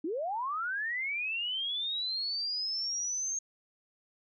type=linear sweep; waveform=sine; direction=up; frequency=287.7 to 6470 Hz; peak=-31 dBFS; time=0.04-3.39 s; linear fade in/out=5 ms; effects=none